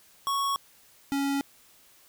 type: tone pair in turn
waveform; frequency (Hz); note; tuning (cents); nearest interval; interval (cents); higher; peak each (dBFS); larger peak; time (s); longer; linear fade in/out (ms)
square; 1108.7 / 278.3; C#6 / C#4; 0 / +7; 2 octaves; 2393; first; -26; neither; 0.27-0.56 / 1.12-1.41; neither; 0
effects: white hiss -58 dBFS RMS until 2.08 s